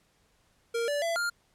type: tone with pitch steps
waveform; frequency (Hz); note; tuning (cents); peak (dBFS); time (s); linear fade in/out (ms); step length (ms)
square; 465.5 / 580 / 671 / 1404; A#4 / D5 / E5 / F6; -2 / -22 / +31 / +9; -28; 0.74-1.3; 10; 140
effects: pink hiss -68 dBFS RMS until 1.54 s + low-pass 11000 Hz 12 dB/octave